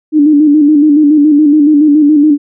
sine tone with vibrato, 297.8 Hz, D4, 24 cents sharp, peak -3 dBFS, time 0.12-2.38 s, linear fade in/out 50 ms, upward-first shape square, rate 7.1 Hz, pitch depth 55 cents each way, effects none

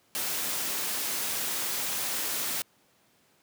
white noise, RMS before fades -31 dBFS, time 0.15-2.62 s, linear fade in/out 0 ms, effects pink hiss -65 dBFS RMS until 3.42 s + high-pass 150 Hz 12 dB/octave

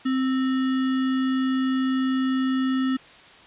sine tone with sample-and-hold, 261.6 Hz, C4, in tune, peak -20 dBFS, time 0.05-2.97 s, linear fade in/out 10 ms, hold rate 1575 Hz, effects white hiss -48 dBFS RMS until 3.46 s + resampled to 8000 Hz

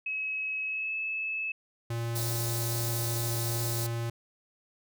sine tone with pitch glide, 2564 to 2603 Hz, E7 to E7, -49 to -22 cents, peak -30 dBFS, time 0.06-1.52 s, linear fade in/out 5 ms, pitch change +27 cents, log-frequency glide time 0.64-0.95 s
square tone, 116.54 Hz, A#2, in tune, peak -31 dBFS, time 1.9-4.1 s, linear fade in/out 5 ms
white band-stop noise, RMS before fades -35 dBFS, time 2.15-3.87 s, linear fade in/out 10 ms, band 840 to 3600 Hz, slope 96 dB/octave
effects none

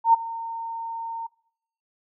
sine tone with ADSR envelope, 915 Hz, A#5, 32 cents flat, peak -10 dBFS, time 0.04-1.27 s, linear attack 96 ms, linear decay 15 ms, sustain -19 dB, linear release 9 ms, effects noise-tail reverb RT60 0.7 s tail -24 dB re dry

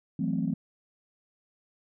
sine chord, F# half-diminished seventh, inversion third, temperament equal, 164.81 / 185 / 220 / 261.6 Hz, E3 / F#3 / A3 / C4, 0 / 0 / 0 / 0 cents, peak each -31 dBFS, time 0.19-0.54 s, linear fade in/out 5 ms, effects tanh soft clip ceiling -17 dBFS

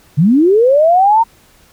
sine linear sweep, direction up, 134.1 to 932.3 Hz, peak -6 dBFS, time 0.17-1.24 s, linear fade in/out 20 ms, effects pink hiss -48 dBFS RMS until 1.72 s

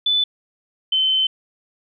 sine tone pair in turn, 3495 / 3069 Hz, A7 / G7, -12 / -37 cents, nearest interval major second, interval 225 cents, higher first, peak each -15 dBFS, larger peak neither, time 0.06-0.24 / 0.92-1.27 s, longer second, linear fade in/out 5 ms, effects none

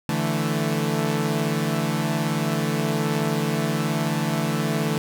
sawtooth chord, D suspended second, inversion none, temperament equal with one note detuned, 146.83 / 165.67 / 220 Hz, D3 / E3 / A3, 0 / +9 / 0 cents, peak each -22 / -22 / -22 dBFS, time 0.09-4.98 s, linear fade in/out 0 ms, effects none

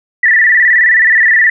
sine tone with vibrato, 1864.7 Hz, A#6, in tune, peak -5 dBFS, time 0.23-1.5 s, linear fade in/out 5 ms, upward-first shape square, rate 19 Hz, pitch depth 77 cents each way, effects none

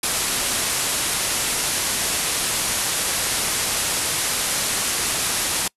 white low-pass noise, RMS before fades -23 dBFS, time 0.03-5.68 s, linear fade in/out 5 ms, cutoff 12000 Hz, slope 96 dB/octave, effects noise-tail reverb RT60 0.1 s tail -26 dB re dry

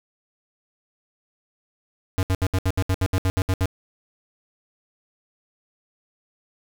square tone bursts, 93.8 Hz, F#2, 24 cents sharp, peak -19 dBFS, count 13, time 2.18-3.657 s, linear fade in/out 0 ms, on 49 ms, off 70 ms, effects none

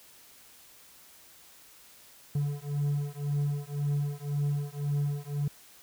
triangle beating tone pair, 143.3 / 145.2 Hz, D3 / D3, -42 / -19 cents, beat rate 1.9 Hz, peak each -29 dBFS, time 2.35-5.48 s, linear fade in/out 5 ms, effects white hiss -55 dBFS RMS until 5.82 s

